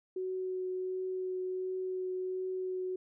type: tone with vibrato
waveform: sine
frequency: 371.3 Hz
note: F#4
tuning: 6 cents sharp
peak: -33 dBFS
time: 0.16-2.96 s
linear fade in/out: 5 ms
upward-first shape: triangle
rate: 1.4 Hz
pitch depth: 10 cents each way
effects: none